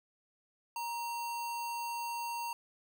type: tone with sample-and-hold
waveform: sine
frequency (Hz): 940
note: A#5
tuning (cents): +14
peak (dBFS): -35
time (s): 0.76-2.53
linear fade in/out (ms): 2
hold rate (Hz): 3675
effects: none